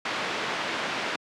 white low-pass noise, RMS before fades -30 dBFS, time 0.05-1.16 s, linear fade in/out 5 ms, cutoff 2500 Hz, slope 12 dB/octave, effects high-pass 200 Hz 12 dB/octave + low-pass 7000 Hz 12 dB/octave

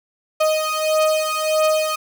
35% pulse beating tone pair, 622.3 / 623.9 Hz, D#5 / D#5, 0 / +5 cents, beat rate 1.6 Hz, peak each -18 / -18 dBFS, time 0.4-1.96 s, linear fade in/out 10 ms, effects none

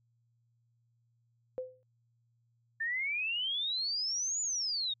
sine tone with exponential decay, 511 Hz, C5, 41 cents flat, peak -31 dBFS, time 1.58-1.83 s, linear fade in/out 0 ms, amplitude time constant 53 ms
sine exponential two-way sweep, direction up then down, 1767 to 7040 to 3647 Hz, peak -31 dBFS, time 2.8-4.94 s, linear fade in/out 10 ms, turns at 4.41 s
effects added 117 Hz sine -70 dBFS peak until 5 s

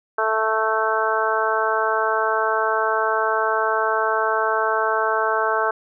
harmonic tone, 220 Hz, A3, in tune, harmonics 2 / 3 / 4 / 5 / 6 / 7, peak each -25 / -25 / -25 / -25 / -25 / -25 dBFS, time 0.18-5.71 s, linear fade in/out 5 ms, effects none

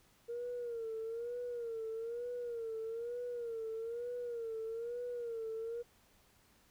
sine tone with vibrato, 466.2 Hz, A#4, in tune, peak -37 dBFS, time 0.28-5.83 s, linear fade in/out 20 ms, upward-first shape sine, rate 1.1 Hz, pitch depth 83 cents each way, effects tanh soft clip ceiling -34 dBFS + pink hiss -68 dBFS RMS until 6.7 s

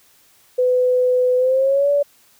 sine tone with pitch glide, 502 to 573.3 Hz, B4 to D5, +28 to -42 cents, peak -13 dBFS, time 0.58-2.03 s, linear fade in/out 10 ms, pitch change +230 cents, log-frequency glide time 1.37-1.9 s, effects white hiss -54 dBFS RMS until 2.39 s

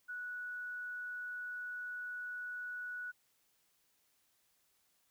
sine tone, 1472 Hz, F#6, 9 cents flat, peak -40 dBFS, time 0.08-3.12 s, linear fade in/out 20 ms, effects white hiss -75 dBFS RMS until 5.1 s

